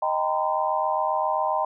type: chord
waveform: sine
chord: C minor seventh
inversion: first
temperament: equal with one note detuned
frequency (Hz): 622.3 / 784 / 932.3 / 1019.7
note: Eb5 / G5 / Bb5 / C6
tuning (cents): 0 / 0 / 0 / -45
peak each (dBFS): -27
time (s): 0.02-1.65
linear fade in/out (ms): 5
effects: none